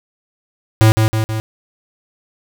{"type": "tone with echo", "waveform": "square", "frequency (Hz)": 110, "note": "A2", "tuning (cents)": 0, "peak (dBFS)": -7, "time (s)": [0.81, 0.92], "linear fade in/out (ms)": 0, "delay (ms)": 160, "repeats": 3, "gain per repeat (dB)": -4, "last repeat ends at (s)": 1.4, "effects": []}